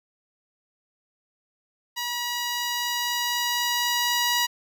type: tone with level ramp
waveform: 10% pulse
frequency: 964 Hz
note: B5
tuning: 42 cents flat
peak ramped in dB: -19 to -12 dBFS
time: 1.96-4.47 s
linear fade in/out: 20 ms
effects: none